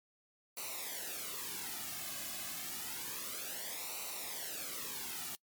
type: noise with flanger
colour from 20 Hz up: white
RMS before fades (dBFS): -42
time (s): 0.57-5.35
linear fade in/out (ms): 0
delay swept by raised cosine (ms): 0.59 to 2.19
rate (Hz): 0.29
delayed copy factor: -0.75
effects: noise-tail reverb RT60 0.1 s tail -24 dB re dry + MP3 96 kbps